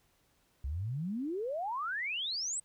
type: exponential sweep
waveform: sine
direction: up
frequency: 62.9 to 8390 Hz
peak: -33 dBFS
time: 0.64-2.6 s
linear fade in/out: 5 ms
effects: pink hiss -71 dBFS RMS until 2.64 s

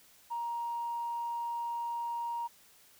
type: tone with tanh clipping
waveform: triangle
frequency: 940 Hz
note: A#5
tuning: 14 cents sharp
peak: -33 dBFS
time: 0.3-2.48 s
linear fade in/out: 20 ms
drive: 4 dB
effects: white hiss -61 dBFS RMS until 2.99 s

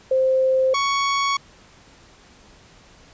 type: tone pair in turn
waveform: sine / sawtooth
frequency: 523.3 / 1114.9 Hz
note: C5 / C#6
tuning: 0 / +10 cents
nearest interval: octave + minor second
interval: 1310 cents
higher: second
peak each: -15 dBFS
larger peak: neither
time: 0.11-0.74 / 0.74-1.37 s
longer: neither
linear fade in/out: 5 ms
effects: pink hiss -50 dBFS RMS until 3.13 s + resampled to 16000 Hz

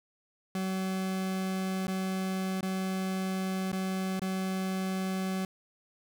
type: tone with dropouts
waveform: 40% pulse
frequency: 188.9 Hz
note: F#3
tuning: 36 cents sharp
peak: -29 dBFS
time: 0.55-5.45 s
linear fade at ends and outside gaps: 2 ms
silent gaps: 1.87-1.88 / 2.609-2.628 / 3.718-3.728 / 4.195-4.218 s
effects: none

